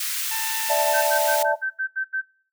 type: high-pass noise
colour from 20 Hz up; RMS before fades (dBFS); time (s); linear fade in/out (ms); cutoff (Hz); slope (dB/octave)
white; -27; 0-1.43; 5; 1400; 24
type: tone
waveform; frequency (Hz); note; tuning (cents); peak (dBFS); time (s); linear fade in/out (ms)
20% pulse; 891; A5; +22; -25; 0.31-1.07; 5
type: chord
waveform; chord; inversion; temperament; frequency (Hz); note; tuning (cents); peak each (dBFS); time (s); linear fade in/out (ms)
sine; D suspended second; none; equal; 587.3 / 659.3 / 880; D5 / E5 / A5; 0 / 0 / 0; -23; 0.69-1.56; 20
type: tone bursts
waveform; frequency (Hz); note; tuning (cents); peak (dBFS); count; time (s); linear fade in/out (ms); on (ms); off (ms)
sine; 1548; G6; -22; -22; 8; 0.93-2.217; 20; 90; 81
effects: noise-tail reverb RT60 0.5 s tail -21 dB re dry